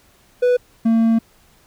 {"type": "tone pair in turn", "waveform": "triangle", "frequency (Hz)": [493.7, 226.8], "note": ["B4", "A#3"], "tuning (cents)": [-1, -47], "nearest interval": "octave + minor second", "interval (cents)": 1346, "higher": "first", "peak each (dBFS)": -10, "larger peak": "neither", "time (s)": [[0.42, 0.57], [0.85, 1.19]], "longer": "second", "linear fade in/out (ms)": 10, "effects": ["pink hiss -54 dBFS RMS until 1.66 s"]}